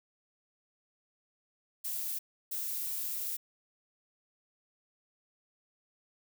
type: noise bursts at uneven times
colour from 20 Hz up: violet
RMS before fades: -36 dBFS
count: 2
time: 1.84-2.19 / 2.51-3.37 s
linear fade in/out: 10 ms
effects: none